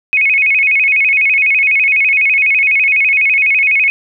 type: tone with vibrato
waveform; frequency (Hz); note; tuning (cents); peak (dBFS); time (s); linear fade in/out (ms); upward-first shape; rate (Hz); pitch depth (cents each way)
sine; 2349; D7; 0; -8; 0.13-3.9; 0; square; 12; 120
effects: none